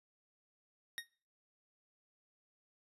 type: tone with exponential decay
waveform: 25% pulse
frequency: 1864.7 Hz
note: A#6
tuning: in tune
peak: -32 dBFS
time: 0.98-1.07 s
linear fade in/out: 0 ms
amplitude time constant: 19 ms
effects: noise-tail reverb RT60 0.5 s tail -25 dB re dry + resampled to 32000 Hz